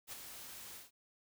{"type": "noise with ADSR envelope", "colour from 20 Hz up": "white", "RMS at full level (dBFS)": -44, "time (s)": [0.07, 0.91], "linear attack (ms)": 54, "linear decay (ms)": 15, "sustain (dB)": -6, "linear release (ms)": 150, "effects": []}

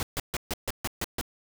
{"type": "noise bursts", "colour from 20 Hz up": "pink", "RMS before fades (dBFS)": -30, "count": 8, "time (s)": [0, 1.212], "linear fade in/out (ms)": 0, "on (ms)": 29, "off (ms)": 140, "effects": []}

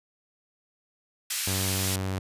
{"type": "band-pass noise", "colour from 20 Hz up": "white", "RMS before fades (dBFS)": -30, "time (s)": [1.3, 1.96], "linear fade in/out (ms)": 5, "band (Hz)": [1900, 12000], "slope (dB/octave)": 12}
{"type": "tone", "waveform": "sawtooth", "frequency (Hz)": 95.1, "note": "F#2", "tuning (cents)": 48, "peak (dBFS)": -24, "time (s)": [1.47, 2.19], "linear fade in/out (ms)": 5}
{"effects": ["resampled to 32000 Hz"]}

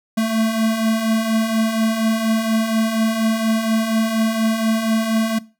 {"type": "beating tone pair", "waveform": "square", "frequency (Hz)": [219, 223.2], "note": ["A3", "A3"], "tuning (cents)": [-8, 25], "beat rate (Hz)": 4.2, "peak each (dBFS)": [-25, -18], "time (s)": [0.17, 5.39], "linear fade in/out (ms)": 10, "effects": ["noise-tail reverb RT60 0.3 s tail -19 dB re dry"]}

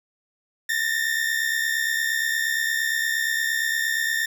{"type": "tone pair together", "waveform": "40% pulse", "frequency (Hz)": [1775.4, 1844], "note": ["A6", "A#6"], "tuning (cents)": [15, -19], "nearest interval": "minor second", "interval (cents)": 66, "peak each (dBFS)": -24, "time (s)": [0.69, 4.26], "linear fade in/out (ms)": 5, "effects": []}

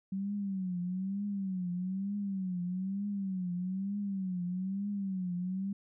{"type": "tone with vibrato", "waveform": "sine", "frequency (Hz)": 190, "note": "F#3", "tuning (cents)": 46, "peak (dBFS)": -32, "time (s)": [0.12, 5.73], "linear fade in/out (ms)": 5, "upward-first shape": "triangle", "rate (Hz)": 1.1, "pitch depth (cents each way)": 140, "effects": []}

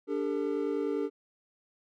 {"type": "tone cluster", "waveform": "triangle", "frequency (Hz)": [291.8, 399.7, 449.7], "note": ["D4", "G4", "A4"], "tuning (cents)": [-11, 34, 38], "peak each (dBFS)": -31, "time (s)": [0.07, 1.1], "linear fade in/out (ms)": 50, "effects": []}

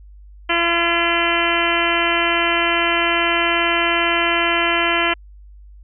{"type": "harmonic tone", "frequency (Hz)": 340.3, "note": "F4", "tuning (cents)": -45, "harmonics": [1, 2, 3, 4, 5, 6, 7, 8, 9], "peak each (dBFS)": [-24, -24, -24, -24, -24, -24, -24, -24, -24], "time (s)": [0.49, 5.14], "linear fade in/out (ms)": 10, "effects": ["added 50 Hz sine -39 dBFS peak until 5.83 s"]}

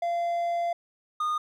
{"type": "tone pair in turn", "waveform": "triangle", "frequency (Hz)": [688, 1225.9], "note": ["F5", "D#6"], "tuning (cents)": [-26, -26], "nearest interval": "minor seventh", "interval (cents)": 1000, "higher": "second", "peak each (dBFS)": -23, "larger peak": "neither", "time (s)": [[0.02, 0.73], [1.2, 1.38]], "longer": "first", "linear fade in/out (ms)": 5, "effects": []}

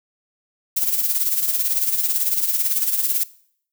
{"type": "noise with tremolo", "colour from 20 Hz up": "violet", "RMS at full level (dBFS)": -18, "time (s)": [0.76, 3.24], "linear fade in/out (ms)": 10, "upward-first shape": "sine", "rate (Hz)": 18, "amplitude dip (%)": 60, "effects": ["noise-tail reverb RT60 0.6 s tail -20 dB re dry"]}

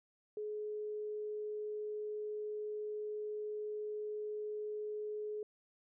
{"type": "tone", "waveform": "sine", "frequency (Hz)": 423, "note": "G#4", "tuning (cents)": 32, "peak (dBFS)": -38, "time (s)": [0.37, 5.43], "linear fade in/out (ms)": 2, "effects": []}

